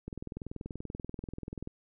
click train, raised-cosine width 3 ms, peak -26 dBFS, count 34, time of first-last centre 0.08-1.674 s, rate 20.7 Hz, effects none

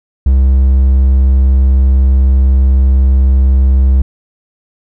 triangle tone, 66 Hz, C2, 16 cents sharp, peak -3 dBFS, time 0.26-4.02 s, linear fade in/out 5 ms, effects none

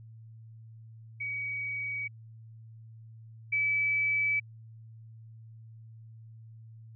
sine tone pair in turn, 2263 / 2299 Hz, C#7 / D7, +35 / -37 cents, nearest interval unison, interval 28 cents, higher second, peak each -32 / -25 dBFS, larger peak second, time 1.2-2.08 / 3.52-4.4 s, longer neither, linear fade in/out 10 ms, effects added 112 Hz sine -47 dBFS peak until 6.95 s

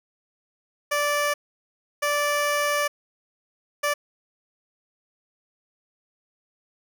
15% pulse tone bursts at uneven times, 584 Hz, D5, 10 cents flat, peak -15 dBFS, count 3, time 0.91-1.34 / 2.02-2.88 / 3.83-3.94 s, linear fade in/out 10 ms, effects none

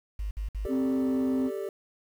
sine tone bursts, 51.2 Hz, G#1, 24 cents flat, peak -29 dBFS, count 3, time 0.19-0.666 s, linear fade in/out 5 ms, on 120 ms, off 58 ms
triangle chord, G suspended second, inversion none, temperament equal, 392 / 440 / 587.3 Hz, G4 / A4 / D5, 0 / 0 / 0 cents, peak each -31 / -34 / -36 dBFS, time 0.65-1.69 s, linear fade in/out 2 ms
sine tone with pitch glide, 262.9 to 260.8 Hz, C4 to C4, +8 to -5 cents, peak -23 dBFS, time 0.68-1.51 s, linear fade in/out 50 ms, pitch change -13 cents, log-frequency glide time 0.98-1.06 s
effects tanh soft clip ceiling -20 dBFS + 9-bit

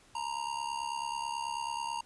square tone with amplitude modulation, 932.3 Hz, A#5, in tune, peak -31 dBFS, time 0.15-2.01 s, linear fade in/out 5 ms, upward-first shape sine, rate 69.2 Hz, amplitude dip 80%, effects pink hiss -61 dBFS RMS until 2.05 s + resampled to 24000 Hz

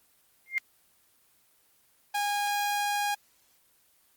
sine tone with exponential growth, 2115 Hz, C7, 18 cents sharp, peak -20 dBFS, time 0.46-0.58 s, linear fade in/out 0 ms, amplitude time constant 25 ms
sawtooth tone, 819 Hz, G#5, 24 cents flat, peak -23 dBFS, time 2.14-3.15 s, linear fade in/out 10 ms
effects white hiss -65 dBFS RMS until 4.16 s + Opus 24 kbps

